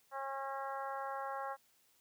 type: harmonic tone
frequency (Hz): 271.9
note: C#4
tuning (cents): -33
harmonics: 2 / 3 / 4 / 5 / 6 / 7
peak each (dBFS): -45 / -42 / -44 / -47 / -51 / -56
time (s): 0.11-1.57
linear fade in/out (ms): 50
effects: white hiss -71 dBFS RMS until 2 s + high-pass 60 Hz 12 dB/octave